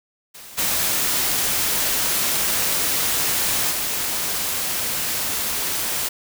white noise with level steps, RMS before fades -40 / -21 / -24 dBFS, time 0.34-6.09 s, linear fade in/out 10 ms, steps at 0.57 / 3.7 s, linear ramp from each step 20 ms, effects none

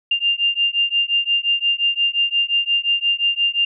sine beating tone pair, 2794 / 2799.7 Hz, F7 / F7, 0 / +4 cents, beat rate 5.7 Hz, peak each -19 dBFS, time 0.11-3.65 s, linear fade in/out 5 ms, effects none

